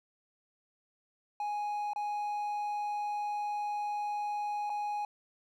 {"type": "tone with dropouts", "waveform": "triangle", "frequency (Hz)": 830.6, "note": "G#5", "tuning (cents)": 0, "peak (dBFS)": -30, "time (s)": [1.4, 5.05], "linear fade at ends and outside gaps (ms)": 2, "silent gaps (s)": [[1.934, 1.96], [4.696, 4.7]], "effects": []}